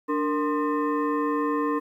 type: tone with frequency modulation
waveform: sine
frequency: 293.7 Hz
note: D4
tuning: in tune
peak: -22 dBFS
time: 0.08-1.8 s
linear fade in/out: 20 ms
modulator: 755 Hz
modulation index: 1.2
effects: 10-bit